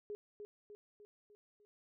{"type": "tone with echo", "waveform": "sine", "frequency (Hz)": 415.3, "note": "G#4", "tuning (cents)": 0, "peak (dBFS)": -40, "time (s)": [0.1, 0.15], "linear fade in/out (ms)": 0, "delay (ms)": 300, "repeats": 5, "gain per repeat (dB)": -5, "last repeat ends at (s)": 1.65, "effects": []}